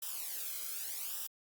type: noise with flanger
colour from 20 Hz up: blue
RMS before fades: -40 dBFS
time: 0.02-1.27 s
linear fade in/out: 5 ms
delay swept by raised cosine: 0.45 to 1.11 ms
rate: 0.85 Hz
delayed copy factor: -0.75
effects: Opus 48 kbps